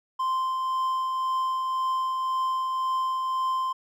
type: tone with tremolo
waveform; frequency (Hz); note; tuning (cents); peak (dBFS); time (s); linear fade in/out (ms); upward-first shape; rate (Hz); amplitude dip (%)
triangle; 1042; C6; -7; -21; 0.19-3.73; 10; triangle; 1.9; 30
effects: none